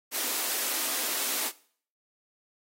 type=high-pass noise; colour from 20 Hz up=white; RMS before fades=-30 dBFS; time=0.11-1.52 s; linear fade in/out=50 ms; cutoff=230 Hz; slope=96 dB/octave; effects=noise-tail reverb RT60 0.5 s tail -19 dB re dry + AAC 48 kbps